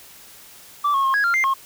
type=tone with pitch steps; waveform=sine; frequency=1163 / 1092 / 1073 / 1658 / 1389 / 2096 / 1078 Hz; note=D6 / C#6 / C6 / G#6 / F6 / C7 / C#6; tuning=-17 / -26 / +43 / -3 / -10 / +2 / -49 cents; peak=-14 dBFS; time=0.84-1.54 s; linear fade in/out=10 ms; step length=100 ms; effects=tanh soft clip ceiling -15 dBFS + white hiss -45 dBFS RMS until 1.65 s

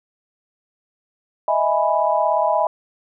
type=chord; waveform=sine; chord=E major seventh; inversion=third; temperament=equal; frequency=622.3 / 659.3 / 830.6 / 987.8 Hz; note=D#5 / E5 / G#5 / B5; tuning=0 / 0 / 0 / 0 cents; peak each=-21 dBFS; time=1.48-2.67 s; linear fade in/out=2 ms; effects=none

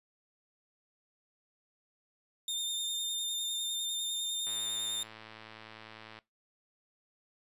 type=tone with vibrato; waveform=sawtooth; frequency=3630 Hz; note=A#7; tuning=47 cents flat; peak=-30 dBFS; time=2.48-5.03 s; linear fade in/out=2 ms; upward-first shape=sine; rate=9.9 Hz; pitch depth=16 cents each way
type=click train; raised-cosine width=0.3 ms; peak=-32 dBFS; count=190; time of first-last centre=4.47-6.188 s; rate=110 Hz
effects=noise-tail reverb RT60 0.2 s tail -21 dB re dry + resampled to 32000 Hz

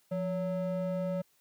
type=ring-modulated tone; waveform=triangle; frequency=368.9 Hz; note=F#4; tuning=5 cents flat; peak=-25 dBFS; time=0.11-1.22 s; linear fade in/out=10 ms; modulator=194 Hz; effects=white hiss -69 dBFS RMS until 1.4 s + high-pass 60 Hz 12 dB/octave

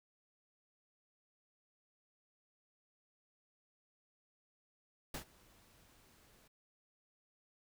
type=noise with ADSR envelope; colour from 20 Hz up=pink; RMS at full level=-42 dBFS; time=5.14-6.48 s; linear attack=4 ms; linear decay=97 ms; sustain=-24 dB; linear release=8 ms; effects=none

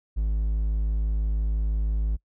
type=tone; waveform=triangle; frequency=53 Hz; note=G#1; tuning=36 cents sharp; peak=-20 dBFS; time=0.16-2.17 s; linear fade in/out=20 ms; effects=noise-tail reverb RT60 0.1 s tail -24 dB re dry

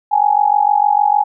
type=tone with amplitude modulation; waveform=sine; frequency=830.6 Hz; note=G#5; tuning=in tune; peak=-6 dBFS; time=0.11-1.24 s; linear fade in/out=20 ms; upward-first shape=sine; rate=46.6 Hz; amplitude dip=90%; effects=none

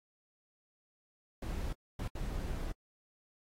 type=noise bursts at uneven times; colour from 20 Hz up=brown; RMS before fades=-37 dBFS; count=3; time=1.42-1.73 / 1.99-2.08 / 2.15-2.72 s; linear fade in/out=5 ms; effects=AAC 48 kbps

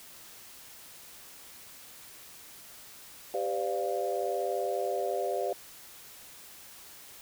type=chord; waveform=sine; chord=G dominant seventh; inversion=none; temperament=equal with one note detuned; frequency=392 / 506.6 / 587.3 / 698.5 Hz; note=G4 / B4 / D5 / F5; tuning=0 / +44 / 0 / 0 cents; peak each=-34 dBFS; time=3.34-5.53 s; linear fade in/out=2 ms; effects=white hiss -50 dBFS RMS until 7.21 s

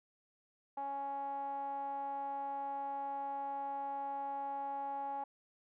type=tone with low-pass filter; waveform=5% pulse; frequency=277.8 Hz; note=C#4; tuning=4 cents sharp; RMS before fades=-40 dBFS; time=0.77-5.24 s; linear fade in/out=5 ms; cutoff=820 Hz; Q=8.3; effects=none

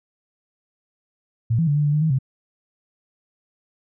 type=tone with pitch steps; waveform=sine; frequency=114.8 / 165 / 144.9 / 148 / 146.2 / 150.7 / 159 / 132.5 Hz; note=A#2 / E3 / D3 / D3 / D3 / D3 / D#3 / C3; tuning=-26 / +2 / -23 / +14 / -7 / +45 / +38 / +22 cents; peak=-16 dBFS; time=1.5-2.188 s; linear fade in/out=10 ms; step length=86 ms; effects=none

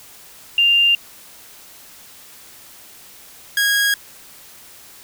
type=tone pair in turn; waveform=sine / sawtooth; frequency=2794 / 1643.3 Hz; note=F7 / G#6; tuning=0 / -19 cents; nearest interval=major sixth; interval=919 cents; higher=first; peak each=-11 dBFS; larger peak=neither; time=0.58-0.95 / 3.57-3.94 s; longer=neither; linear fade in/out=2 ms; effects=white hiss -43 dBFS RMS until 5.03 s

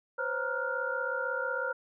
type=tone cluster; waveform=sine; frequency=506 / 542 / 939 / 1397 / 1463 Hz; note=B4 / C#5 / A#5 / F6 / F#6; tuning=+42 / -39 / +12 / 0 / -20 cents; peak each=-36 / -37 / -40 / -33 / -39 dBFS; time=0.18-1.73 s; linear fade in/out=10 ms; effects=none

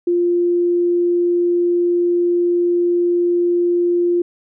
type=tone; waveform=sine; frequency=349.2 Hz; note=F4; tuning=in tune; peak=-13 dBFS; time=0.07-4.22 s; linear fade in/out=5 ms; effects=none

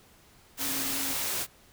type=tone in noise; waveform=sine; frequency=272.9 Hz; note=C#4; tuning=27 cents flat; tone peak=-39 dBFS; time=0.58-1.16 s; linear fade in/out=50 ms; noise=white; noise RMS=-31 dBFS; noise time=0.57-1.47 s; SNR=-11 dB; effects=pink hiss -58 dBFS RMS until 1.72 s

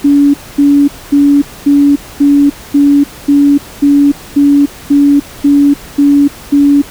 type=tone bursts; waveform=sine; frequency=284.9 Hz; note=C#4; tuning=48 cents sharp; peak=-3 dBFS; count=13; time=0.04-6.82 s; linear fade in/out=10 ms; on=300 ms; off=240 ms; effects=pink hiss -31 dBFS RMS until 6.9 s

